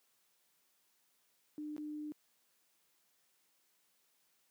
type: tone with dropouts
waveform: sine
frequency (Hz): 300.8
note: D4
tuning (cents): +42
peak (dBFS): -40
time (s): 1.58-2.12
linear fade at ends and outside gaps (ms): 0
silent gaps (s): 1.765-1.78
effects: white hiss -75 dBFS RMS until 4.5 s + high-pass 150 Hz 12 dB/octave